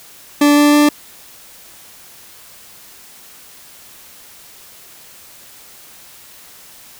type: tone with pitch steps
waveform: 40% pulse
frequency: 291.2 / 293.1 / 294.9 Hz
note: D4 / D4 / D4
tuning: -15 / -3 / +7 cents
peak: -7 dBFS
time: 0.41-0.89 s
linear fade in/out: 5 ms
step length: 160 ms
effects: white hiss -41 dBFS RMS until 6.99 s